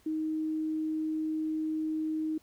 sine tone, 313.3 Hz, D#4, 12 cents sharp, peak -29 dBFS, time 0.06-2.38 s, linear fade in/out 5 ms, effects pink hiss -64 dBFS RMS until 2.42 s

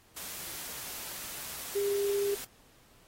sine tone in noise, 402.4 Hz, G4, 45 cents sharp, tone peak -27 dBFS, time 1.75-2.35 s, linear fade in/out 10 ms, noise white, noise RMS -41 dBFS, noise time 0.16-2.45 s, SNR +11 dB, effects pink hiss -62 dBFS RMS until 3.07 s + AAC 48 kbps

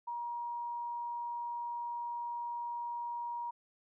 sine tone, 950 Hz, A#5, 33 cents sharp, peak -36 dBFS, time 0.07-3.51 s, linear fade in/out 10 ms, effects none

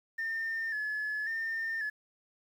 sine tone with vibrato, 1760 Hz, A6, in tune, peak -30 dBFS, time 0.18-1.9 s, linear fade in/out 10 ms, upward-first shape square, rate 0.92 Hz, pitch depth 48 cents each way, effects tanh soft clip ceiling -29 dBFS + 10-bit

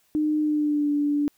sine tone with pitch glide, 304.3 to 291.2 Hz, D#4 to D4, -38 to -15 cents, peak -20 dBFS, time 0.15-1.28 s, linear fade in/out 0 ms, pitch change -77 cents, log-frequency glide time 0.4-0.91 s, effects white hiss -65 dBFS RMS until 1.37 s

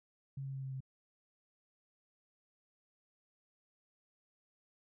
sine tone with pitch steps, 136.6 / 135.5 / 134.41 / 133.33 / 132.25 Hz, C#3 / C#3 / C3 / C3 / C3, -25 / -39 / +47 / +33 / +19 cents, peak -39 dBFS, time 0.37-0.805 s, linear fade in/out 5 ms, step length 87 ms, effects none

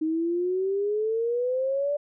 sine exponential sweep, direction up, 311.1 to 587.3 Hz, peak -23 dBFS, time 0.01-1.97 s, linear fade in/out 10 ms, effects none

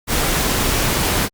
pink noise, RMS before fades -18 dBFS, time 0.07-1.29 s, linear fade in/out 50 ms, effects Opus 48 kbps

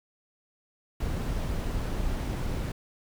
brown noise, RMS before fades -30 dBFS, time 1-2.72 s, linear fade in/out 5 ms, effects none

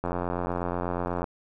click train, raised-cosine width 1 ms, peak -15 dBFS, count 107, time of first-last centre 0.04-1.242 s, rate 88.2 Hz, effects none

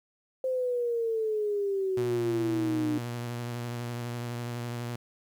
sine exponential sweep, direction down, 523.3 to 299 Hz, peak -26 dBFS, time 0.44-2.98 s, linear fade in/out 2 ms
sawtooth tone with vibrato, 119.8 Hz, A#2, 48 cents sharp, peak -29 dBFS, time 1.97-4.96 s, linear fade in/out 5 ms, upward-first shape sine, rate 12 Hz, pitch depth 21 cents each way
effects 10-bit

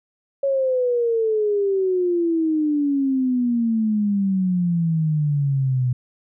sine exponential sweep, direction down, 556 to 123.47 Hz, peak -17 dBFS, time 0.43-5.93 s, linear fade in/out 5 ms, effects none

